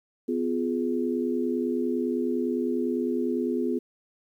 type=chord; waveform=sine; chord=F diminished; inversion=second; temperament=just; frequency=251.4 / 349.2 / 419.1 Hz; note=Cb4 / F4 / Ab4; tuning=+31 / 0 / +16 cents; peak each=-27 / -29 / -30 dBFS; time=0.28-3.79 s; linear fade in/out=10 ms; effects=10-bit